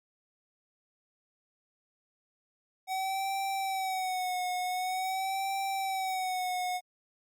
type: tone with vibrato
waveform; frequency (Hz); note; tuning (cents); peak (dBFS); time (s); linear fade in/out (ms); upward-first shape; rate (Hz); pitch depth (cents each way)
square; 753; F#5; +30; -31; 2.87-6.81; 50; sine; 0.46; 61
effects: Opus 48 kbps